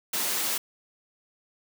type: high-pass noise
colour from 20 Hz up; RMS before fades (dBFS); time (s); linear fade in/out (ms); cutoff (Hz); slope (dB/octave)
white; -28; 0.13-0.58; 5; 190; 24
effects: none